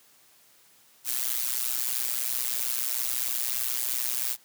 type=noise with amplitude modulation; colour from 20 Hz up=blue; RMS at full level=-25 dBFS; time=1.04-4.37 s; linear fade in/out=50 ms; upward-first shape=sine; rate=123 Hz; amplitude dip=95%; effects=white hiss -59 dBFS RMS until 4.44 s + high-pass 100 Hz 12 dB/octave